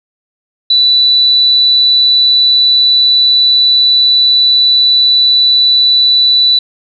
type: tone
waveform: sine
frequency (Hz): 3968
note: B7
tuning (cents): +7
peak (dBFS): -5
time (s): 0.7-6.59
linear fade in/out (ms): 5
effects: none